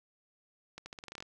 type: accelerating click train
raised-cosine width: 0.2 ms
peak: -27 dBFS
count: 11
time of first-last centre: 0.78-1.225 s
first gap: 80 ms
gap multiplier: 0.86
effects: none